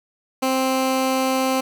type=tone; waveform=15% pulse; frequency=262.3 Hz; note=C4; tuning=4 cents sharp; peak=-12 dBFS; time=0.42-1.61 s; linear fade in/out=10 ms; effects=none